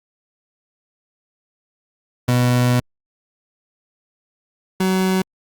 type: tone pair in turn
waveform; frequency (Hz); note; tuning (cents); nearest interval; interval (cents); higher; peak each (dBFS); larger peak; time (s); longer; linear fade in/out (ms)
30% pulse; 123.47 / 187.74; B2 / F#3; 0 / +25; perfect fifth; 725; second; -11 / -13; first; 2.28-2.8 / 4.8-5.22; first; 5
effects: Opus 48 kbps